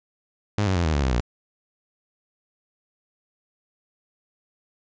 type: tone with pitch steps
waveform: sawtooth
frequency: 103.83 / 94.66 / 86.31 / 78.69 / 71.74 / 65.41 / 59.63 Hz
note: G#2 / F#2 / F2 / D#2 / D2 / C2 / A#1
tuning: 0 / +40 / -20 / +20 / -40 / 0 / +40 cents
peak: -16 dBFS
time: 0.58-1.203 s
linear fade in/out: 0 ms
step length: 89 ms
effects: resampled to 16000 Hz